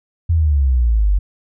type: exponential sweep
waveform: sine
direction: down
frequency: 85.8 to 46.76 Hz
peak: -11 dBFS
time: 0.29-1.19 s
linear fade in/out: 10 ms
effects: none